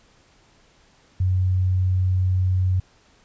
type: tone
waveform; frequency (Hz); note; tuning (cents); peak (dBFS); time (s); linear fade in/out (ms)
sine; 92.5; F#2; 0; -17; 1.2-2.8; 5
effects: pink hiss -57 dBFS RMS until 3.24 s + resampled to 16000 Hz